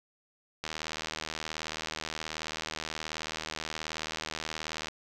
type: click train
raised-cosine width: 0.2 ms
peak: -17 dBFS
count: 335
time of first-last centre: 0.64-4.884 s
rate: 78.7 Hz
effects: none